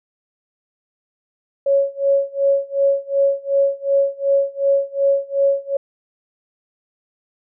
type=tone with tremolo; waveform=sine; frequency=554.4 Hz; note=C#5; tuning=in tune; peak=-11 dBFS; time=1.66-5.77 s; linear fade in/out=5 ms; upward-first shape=sine; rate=2.7 Hz; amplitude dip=95%; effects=none